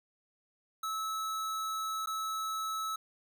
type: tone with dropouts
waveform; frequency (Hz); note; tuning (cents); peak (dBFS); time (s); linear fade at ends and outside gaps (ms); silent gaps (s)
square; 1300; E6; -24; -34; 0.83-2.96; 5; 2.06-2.071
effects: none